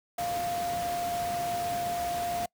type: tone in noise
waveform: sine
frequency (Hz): 698.5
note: F5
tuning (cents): 0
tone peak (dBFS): -29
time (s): 0.18-2.46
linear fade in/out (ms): 5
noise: pink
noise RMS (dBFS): -38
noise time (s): 0.18-2.46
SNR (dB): +6
effects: noise-tail reverb RT60 0.1 s tail -25 dB re dry + high-pass 80 Hz 12 dB/octave